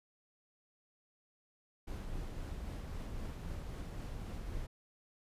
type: noise with tremolo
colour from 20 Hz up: brown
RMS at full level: -41 dBFS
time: 1.87-4.67 s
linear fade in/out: 10 ms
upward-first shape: triangle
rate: 3.8 Hz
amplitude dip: 25%
effects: resampled to 32000 Hz